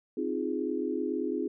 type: chord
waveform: sine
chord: F minor seventh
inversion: second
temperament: equal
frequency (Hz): 261.6 / 311.1 / 349.2 / 415.3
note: C4 / Eb4 / F4 / Ab4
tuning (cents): 0 / 0 / 0 / 0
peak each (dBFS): -34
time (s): 0.17-1.48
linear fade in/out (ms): 5
effects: none